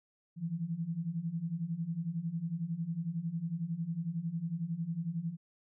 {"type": "beating tone pair", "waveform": "sine", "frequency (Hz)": [160, 171], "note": ["D#3", "F3"], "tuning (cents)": [49, -36], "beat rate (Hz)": 11, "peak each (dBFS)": [-38, -35], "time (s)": [0.36, 5.37], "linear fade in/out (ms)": 50, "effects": []}